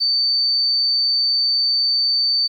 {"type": "tone", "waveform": "sine", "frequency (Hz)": 4564, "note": "C#8", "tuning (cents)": 50, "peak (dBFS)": -15, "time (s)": [0, 2.48], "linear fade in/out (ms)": 20, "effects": ["9-bit"]}